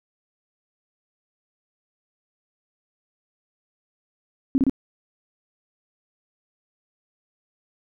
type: tone bursts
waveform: sine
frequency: 267.5 Hz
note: C4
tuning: 38 cents sharp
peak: -15 dBFS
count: 3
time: 4.55-4.696 s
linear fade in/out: 0 ms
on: 30 ms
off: 28 ms
effects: none